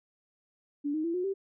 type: tone with pitch steps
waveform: sine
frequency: 288.8 / 311.3 / 335.6 / 361.8 / 390 Hz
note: D4 / D#4 / E4 / F#4 / G4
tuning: -29 / +1 / +31 / -39 / -9 cents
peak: -28 dBFS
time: 0.84-1.34 s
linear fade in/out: 20 ms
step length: 100 ms
effects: none